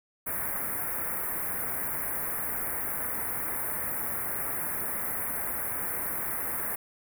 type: band-stop noise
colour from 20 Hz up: white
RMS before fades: -32 dBFS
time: 0.26-6.76 s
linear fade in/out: 10 ms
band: 2100 to 10000 Hz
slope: 48 dB/octave
effects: none